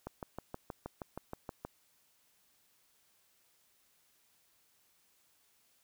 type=click train; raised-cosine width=1 ms; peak=-26 dBFS; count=11; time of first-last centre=0.07-1.65 s; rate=6.33 Hz; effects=white hiss -71 dBFS RMS until 5.83 s